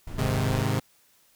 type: noise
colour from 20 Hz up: brown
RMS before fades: -35 dBFS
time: 0.07-0.63 s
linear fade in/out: 5 ms
type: chord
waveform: sawtooth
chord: Ab major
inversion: none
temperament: equal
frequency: 103.83 / 130.81 / 155.56 Hz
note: Ab2 / C3 / Eb3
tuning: 0 / 0 / 0 cents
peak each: -23 / -23 / -27 dBFS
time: 0.18-0.8 s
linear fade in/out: 10 ms
effects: white hiss -62 dBFS RMS until 1.35 s